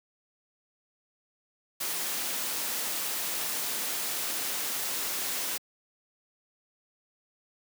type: noise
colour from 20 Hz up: white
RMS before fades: -32 dBFS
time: 1.8-5.58 s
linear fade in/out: 10 ms
effects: high-pass 200 Hz 12 dB/octave